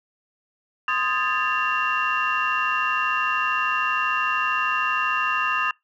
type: tone cluster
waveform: sine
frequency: 1038 / 1243 / 1625 / 1758 / 2758 Hz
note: C6 / D#6 / G#6 / A6 / F7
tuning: -14 / -2 / -38 / -2 / -22 cents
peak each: -28 / -24 / -29 / -28 / -25 dBFS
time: 0.88-5.71 s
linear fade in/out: 2 ms
effects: noise-tail reverb RT60 0.2 s tail -25 dB re dry + tanh soft clip ceiling -12 dBFS